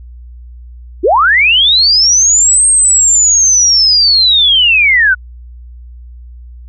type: linear two-way sweep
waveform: sine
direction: up then down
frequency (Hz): 293.7 to 8570 to 1439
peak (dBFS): -5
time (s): 1.03-5.15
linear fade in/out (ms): 20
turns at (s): 2.67
effects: added 60 Hz sine -29 dBFS peak until 6.68 s